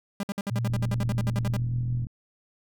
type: tone bursts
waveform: 45% pulse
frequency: 200 Hz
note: G3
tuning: 35 cents sharp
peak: -27 dBFS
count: 16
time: 0.2-1.567 s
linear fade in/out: 2 ms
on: 32 ms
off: 57 ms
type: tone with pitch glide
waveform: sine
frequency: 118 to 121.18 Hz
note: A#2 to B2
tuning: +22 to -32 cents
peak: -25 dBFS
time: 0.5-2.06 s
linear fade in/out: 20 ms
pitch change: +46 cents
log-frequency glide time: 1.46-1.76 s
type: click train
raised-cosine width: 5 ms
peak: -26 dBFS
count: 59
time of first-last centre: 0.7-2.068 s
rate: 42.4 Hz
effects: none